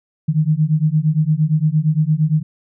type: beating tone pair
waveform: sine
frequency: 150.5 / 159.2 Hz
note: D3 / D#3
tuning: +43 / +40 cents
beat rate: 8.7 Hz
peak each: -16 dBFS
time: 0.28-2.43 s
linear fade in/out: 10 ms
effects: none